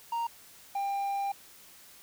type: tone pair in turn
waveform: triangle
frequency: 931 / 795.5 Hz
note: A#5 / G5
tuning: -2 / +25 cents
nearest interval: minor third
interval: 273 cents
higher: first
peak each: -27 dBFS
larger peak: neither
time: 0.12-0.27 / 0.75-1.32 s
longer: second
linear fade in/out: 5 ms
effects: white hiss -54 dBFS RMS until 2.02 s